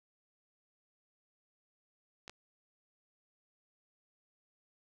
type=clicks; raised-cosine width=0.2 ms; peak=-30 dBFS; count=2; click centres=2.279 / 2.296 s; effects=none